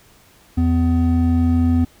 triangle tone pair together, 83.8 / 251.1 Hz, E2 / B3, +29 / +29 cents, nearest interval octave + perfect fifth, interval 1900 cents, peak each -14 dBFS, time 0.57-1.85 s, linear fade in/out 10 ms, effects pink hiss -51 dBFS RMS until 2 s

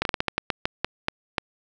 slowing click train, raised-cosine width 0.3 ms, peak -6 dBFS, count 12, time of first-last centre 0.02-1.382 s, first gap 32 ms, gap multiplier 1.25, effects none

